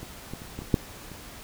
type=clicks; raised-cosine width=3 ms; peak=-26 / -22 / -29 / -22 / -27 / -6 / -29 dBFS; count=7; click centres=0.03 / 0.336 / 0.419 / 0.59 / 0.62 / 0.742 / 1.117 s; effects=pink hiss -44 dBFS RMS until 1.43 s